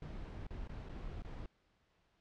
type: noise with dropouts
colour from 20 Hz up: brown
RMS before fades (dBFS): -45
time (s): 0.02-1.46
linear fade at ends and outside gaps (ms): 2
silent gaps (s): 0.468-0.506 / 0.676-0.693 / 0.888-0.893 / 1.221-1.247
effects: pink hiss -75 dBFS RMS until 2.2 s + low-pass 4000 Hz 12 dB/octave